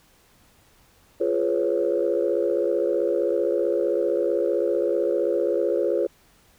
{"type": "chord", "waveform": "sine", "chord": "C# dominant seventh", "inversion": "first", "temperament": "just", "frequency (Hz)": [346.5, 415.8, 498.9, 554.4], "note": ["E#4", "G#4", "B4", "C#5"], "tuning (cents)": [-14, 2, 17, 0], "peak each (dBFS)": -25, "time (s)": [1.2, 6.07], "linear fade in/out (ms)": 10, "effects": ["tanh soft clip ceiling -11 dBFS", "pink hiss -58 dBFS RMS until 6.58 s"]}